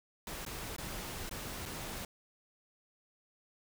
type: noise with dropouts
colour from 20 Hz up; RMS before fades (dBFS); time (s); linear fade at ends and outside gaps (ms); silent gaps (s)
pink; -42; 0.27-2.05; 2; 0.451-0.463 / 0.764-0.782 / 1.294-1.311 / 1.655-1.659
effects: none